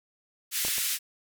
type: band-pass noise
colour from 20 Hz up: white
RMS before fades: -29 dBFS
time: 0.51-0.99 s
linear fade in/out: 50 ms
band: 1700 to 16000 Hz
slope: 24 dB/octave
type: clicks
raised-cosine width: 1 ms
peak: -21 / -28 / -28 dBFS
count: 3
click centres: 0.65 / 0.683 / 0.782 s
effects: none